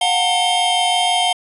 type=tone cluster; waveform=square; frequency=720 / 766 / 904 / 3149 Hz; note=F#5 / G5 / A5 / G7; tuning=-47 / -40 / +47 / +7 cents; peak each=-18 / -27 / -26 / -19 dBFS; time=0.01-1.33 s; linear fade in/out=5 ms; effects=resampled to 24000 Hz